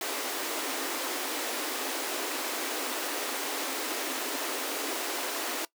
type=high-pass noise; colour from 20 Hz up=pink; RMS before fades=-33 dBFS; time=0.01-5.65 s; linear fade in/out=2 ms; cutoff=260 Hz; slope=96 dB/octave; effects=noise-tail reverb RT60 0.1 s tail -20 dB re dry